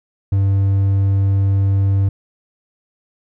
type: tone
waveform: triangle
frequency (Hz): 98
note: G2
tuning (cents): 0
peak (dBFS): -10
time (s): 0.32-2.09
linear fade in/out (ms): 5
effects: none